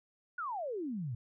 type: exponential sweep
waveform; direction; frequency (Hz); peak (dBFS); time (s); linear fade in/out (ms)
sine; down; 1493 to 110; -35; 0.38-1.15; 5
effects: none